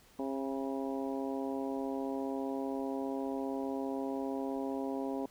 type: harmonic tone with a mistuned harmonic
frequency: 135.1 Hz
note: C#3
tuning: 44 cents flat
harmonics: 2 / 3 / 4 / 5 / 6 / 7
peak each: -36 / -40 / -42 / -44 / -46 / -47 dBFS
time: 0.19-5.26 s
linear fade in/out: 2 ms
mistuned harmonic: 7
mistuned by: +41 cents
effects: pink hiss -62 dBFS RMS until 5.3 s